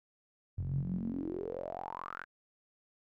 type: tone with band-pass filter sweep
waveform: sawtooth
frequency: 44.65 Hz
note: F1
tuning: 39 cents sharp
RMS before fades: -38 dBFS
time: 0.57-2.25 s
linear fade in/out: 20 ms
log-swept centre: 100 to 1600 Hz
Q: 9
effects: none